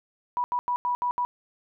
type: tone bursts at uneven times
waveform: sine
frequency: 978 Hz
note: B5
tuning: 17 cents flat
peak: -23 dBFS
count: 6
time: 0.37-0.44 / 0.52-0.59 / 0.68-0.76 / 0.85-0.95 / 1.02-1.11 / 1.18-1.25 s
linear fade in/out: 0 ms
effects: none